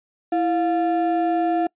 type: ring-modulated tone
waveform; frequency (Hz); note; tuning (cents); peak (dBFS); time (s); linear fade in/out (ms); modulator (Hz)
triangle; 519; C5; -14; -13; 0.32-1.67; 5; 188
effects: noise-tail reverb RT60 0.1 s tail -26 dB re dry + resampled to 8000 Hz